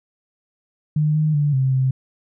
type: tone with pitch steps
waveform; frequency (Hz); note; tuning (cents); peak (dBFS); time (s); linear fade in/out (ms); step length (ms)
sine; 151.9 / 154.2 / 146.4 / 132.4 / 131.3; D#3 / D#3 / D3 / C3 / C3; -41 / -15 / -5 / +21 / +6; -15; 0.96-1.91; 5; 190
effects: none